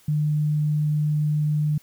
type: tone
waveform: sine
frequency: 150.6 Hz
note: D3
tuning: 44 cents sharp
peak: -19 dBFS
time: 0.08-1.78 s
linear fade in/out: 5 ms
effects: white hiss -56 dBFS RMS until 1.82 s